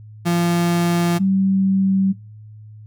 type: tone pair in turn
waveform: 35% pulse / sine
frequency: 172.2 / 192.62 Hz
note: F3 / G3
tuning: -24 / -30 cents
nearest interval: major second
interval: 194 cents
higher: second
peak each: -14 dBFS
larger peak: neither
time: 0.25-1.19 / 1.19-2.13 s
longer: neither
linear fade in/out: 20 ms
effects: noise-tail reverb RT60 0.4 s tail -25 dB re dry + added 107 Hz sine -37 dBFS peak until 2.86 s